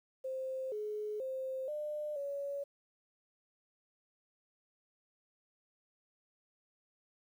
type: tone with pitch steps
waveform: sine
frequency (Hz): 524 / 423.1 / 525 / 600 / 563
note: C5 / G#4 / C5 / D5 / C#5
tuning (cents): +2 / +32 / +6 / +37 / +27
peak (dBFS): -36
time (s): 0.24-2.64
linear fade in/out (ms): 10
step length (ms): 480
effects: 11-bit